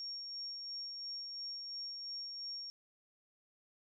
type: tone with tremolo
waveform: sine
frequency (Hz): 5540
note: F8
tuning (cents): -15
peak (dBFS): -40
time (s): 0-2.7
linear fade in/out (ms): 0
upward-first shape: sine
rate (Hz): 2.9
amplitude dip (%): 30
effects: none